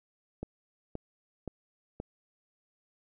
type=click train; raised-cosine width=2 ms; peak=-23 dBFS; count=4; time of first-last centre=0.43-2.001 s; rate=1.91 Hz; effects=none